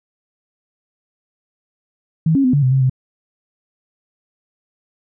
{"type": "tone with pitch steps", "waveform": "sine", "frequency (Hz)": [160.3, 274, 253.8, 143.6, 128.7, 133.7, 129.7], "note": ["E3", "C#4", "B3", "D3", "C3", "C3", "C3"], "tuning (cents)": [-48, -20, 47, -39, -28, 38, -15], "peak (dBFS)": -11, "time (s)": [2.26, 2.897], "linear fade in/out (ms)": 5, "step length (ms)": 91, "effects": []}